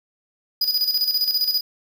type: tone with tremolo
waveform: square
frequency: 4938 Hz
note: D#8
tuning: 14 cents flat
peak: -17 dBFS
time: 0.61-1.61 s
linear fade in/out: 5 ms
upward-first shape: square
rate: 15 Hz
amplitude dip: 60%
effects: 8-bit